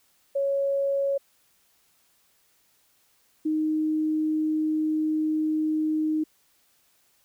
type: tone pair in turn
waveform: sine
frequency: 554.4 / 310.6 Hz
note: C#5 / D#4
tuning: 0 / -3 cents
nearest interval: minor seventh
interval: 1003 cents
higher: first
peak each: -22 dBFS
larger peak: neither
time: 0.35-1.18 / 3.45-6.24 s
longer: second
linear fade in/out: 10 ms
effects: white hiss -65 dBFS RMS until 7.24 s